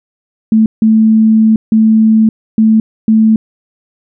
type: tone bursts at uneven times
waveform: sine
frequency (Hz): 220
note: A3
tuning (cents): 0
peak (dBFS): -4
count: 5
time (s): 0.52-0.66 / 0.82-1.56 / 1.72-2.29 / 2.58-2.8 / 3.08-3.36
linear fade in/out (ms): 2
effects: none